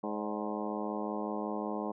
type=harmonic tone with a mistuned harmonic; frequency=105.6 Hz; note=G#2; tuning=29 cents sharp; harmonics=2 / 3 / 4 / 5 / 6 / 7 / 8 / 9 / 10; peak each=-38 / -40 / -41 / -42 / -43 / -43 / -44 / -45 / -45 dBFS; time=0.03-1.92 s; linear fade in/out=10 ms; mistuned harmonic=6; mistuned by=-58 cents; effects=none